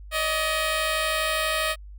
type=tone pair together; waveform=10% pulse; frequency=575.7 / 628 Hz; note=D5 / D#5; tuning=-35 / +16 cents; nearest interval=major second; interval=151 cents; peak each=-24 / -15 dBFS; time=0.11-1.76 s; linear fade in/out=50 ms; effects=added 50 Hz sine -39 dBFS peak until 1.98 s